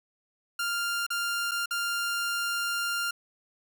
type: tone with dropouts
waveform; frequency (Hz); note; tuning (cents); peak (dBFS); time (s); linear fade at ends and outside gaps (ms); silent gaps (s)
sawtooth; 1396.9; F6; 0; -24; 0.59-3.11; 5; 1.066-1.103 / 1.512-1.516 / 1.659-1.708
effects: none